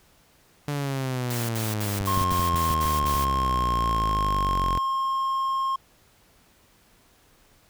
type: exponential sweep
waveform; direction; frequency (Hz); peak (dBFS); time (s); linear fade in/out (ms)
sawtooth; down; 146.83 to 43.65; -22; 0.68-4.78; 0
type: noise bursts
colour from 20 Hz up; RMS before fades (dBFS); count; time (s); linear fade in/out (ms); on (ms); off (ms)
white; -34; 8; 1.3-3.247; 5; 190; 61
type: clicks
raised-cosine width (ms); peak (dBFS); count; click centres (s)
5; -18; 10; 2.011 / 2.175 / 2.214 / 2.32 / 2.395 / 2.543 / 2.709 / 2.856 / 3.043 / 3.154
type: tone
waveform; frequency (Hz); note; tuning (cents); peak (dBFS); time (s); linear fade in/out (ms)
triangle; 1070; C6; +38; -21; 2.07-5.76; 5
effects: pink hiss -59 dBFS RMS until 7.69 s

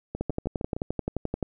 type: two click trains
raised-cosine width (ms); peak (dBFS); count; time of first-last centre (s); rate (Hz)
2; -18 / -14; 5 / 15; 0.15-0.765 / 0.21-1.427; 6.5 / 11.5
effects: none

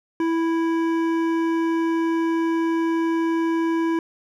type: tone with hard clipping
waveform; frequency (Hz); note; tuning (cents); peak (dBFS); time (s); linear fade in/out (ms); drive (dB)
sine; 329.6; E4; 0; -21; 0.2-3.99; 2; 12
effects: none

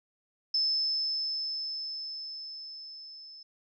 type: tone with level ramp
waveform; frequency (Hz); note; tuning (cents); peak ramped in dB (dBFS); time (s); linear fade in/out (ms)
sine; 5250; E8; -8; -24 to -46; 0.54-3.43; 5
effects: none

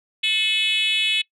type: tone with frequency modulation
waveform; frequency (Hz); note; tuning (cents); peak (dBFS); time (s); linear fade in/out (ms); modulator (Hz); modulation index
sine; 2988; F#7; +16; -16; 0.23-1.22; 10; 407; 1.6
effects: noise-tail reverb RT60 0.1 s tail -23 dB re dry + tanh soft clip ceiling -16 dBFS

